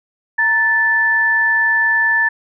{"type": "tone pair together", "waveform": "sine", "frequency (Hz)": [930, 1755.6], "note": ["A#5", "A6"], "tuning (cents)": [-4, -4], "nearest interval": "major seventh", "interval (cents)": 1100, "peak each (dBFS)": [-22, -12], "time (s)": [0.38, 2.29], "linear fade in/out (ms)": 10, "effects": []}